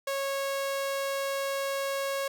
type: tone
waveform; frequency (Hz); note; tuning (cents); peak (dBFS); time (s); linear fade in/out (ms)
sawtooth; 550; C#5; -14; -25; 0.07-2.28; 5
effects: none